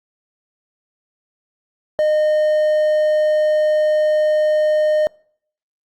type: tone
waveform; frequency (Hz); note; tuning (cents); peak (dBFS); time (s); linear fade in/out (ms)
triangle; 612; D#5; -29; -11; 1.99-5.07; 0
effects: noise-tail reverb RT60 0.6 s tail -26 dB re dry + Opus 48 kbps